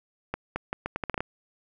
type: accelerating click train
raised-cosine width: 0.5 ms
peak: -14 dBFS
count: 10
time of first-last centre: 0.34-1.206 s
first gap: 220 ms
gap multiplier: 0.77
effects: none